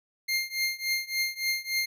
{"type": "tone with tremolo", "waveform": "25% pulse", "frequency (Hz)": 2114, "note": "C7", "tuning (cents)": 17, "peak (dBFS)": -20, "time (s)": [0.28, 1.86], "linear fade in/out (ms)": 10, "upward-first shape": "triangle", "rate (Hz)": 3.5, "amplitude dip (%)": 95, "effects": []}